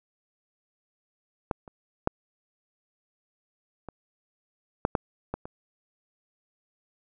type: clicks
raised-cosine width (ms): 1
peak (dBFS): -12 / -30 / -8 / -24 / -8 / -9 / -16 / -24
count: 8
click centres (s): 1.512 / 1.678 / 2.074 / 3.887 / 4.851 / 4.952 / 5.34 / 5.455
effects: none